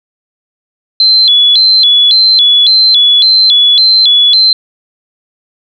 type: tone with vibrato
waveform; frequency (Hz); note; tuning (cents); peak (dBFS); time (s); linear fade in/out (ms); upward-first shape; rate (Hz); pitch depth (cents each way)
sine; 3739; A#7; +4; -3; 1-4.53; 2; square; 1.8; 160
effects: none